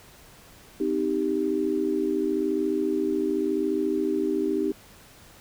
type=chord; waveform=sine; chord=C minor; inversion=none; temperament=equal with one note detuned; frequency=257 / 311.1 / 392 Hz; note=C4 / Eb4 / G4; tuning=-31 / 0 / 0 cents; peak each=-30 / -26 / -26 dBFS; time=0.8-4.72 s; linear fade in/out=5 ms; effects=pink hiss -51 dBFS RMS until 5.4 s